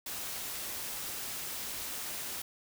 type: noise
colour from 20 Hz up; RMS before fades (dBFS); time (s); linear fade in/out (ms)
white; -39; 0.06-2.42; 5
effects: none